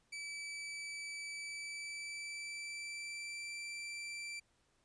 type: tone with pitch glide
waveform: sawtooth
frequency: 2305 to 2343 Hz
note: D7 to D7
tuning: -33 to -5 cents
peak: -39 dBFS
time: 0.12-4.4 s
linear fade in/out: 10 ms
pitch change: +28 cents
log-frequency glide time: 1.37-3.56 s
effects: pink hiss -75 dBFS RMS until 4.84 s + resampled to 22050 Hz